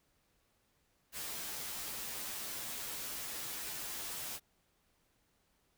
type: noise with comb filter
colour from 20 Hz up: white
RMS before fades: -42 dBFS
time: 1.12-4.4 s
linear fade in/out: 50 ms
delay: 11 ms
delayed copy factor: -0.75
effects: pink hiss -75 dBFS RMS until 5.77 s